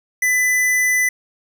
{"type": "tone", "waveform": "square", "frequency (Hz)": 2000, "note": "B6", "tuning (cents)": 21, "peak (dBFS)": -15, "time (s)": [0.22, 1.09], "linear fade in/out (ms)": 5, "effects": []}